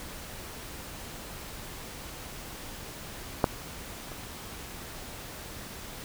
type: clicks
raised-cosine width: 1 ms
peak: -6 / -27 dBFS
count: 2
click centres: 3.442 / 4.118 s
effects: pink hiss -42 dBFS RMS until 6.04 s